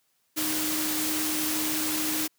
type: tone in noise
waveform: sine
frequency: 309.4 Hz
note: D#4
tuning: 10 cents flat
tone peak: -31 dBFS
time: 0.36-2.28 s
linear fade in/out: 20 ms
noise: white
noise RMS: -29 dBFS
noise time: 0.36-2.28 s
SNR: -5 dB
effects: white hiss -71 dBFS RMS until 2.38 s + high-pass 80 Hz 12 dB/octave